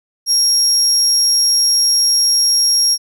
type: tone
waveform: 35% pulse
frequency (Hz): 5588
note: F8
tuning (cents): 0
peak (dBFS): -8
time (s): 0.26-2.98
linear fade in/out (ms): 50
effects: none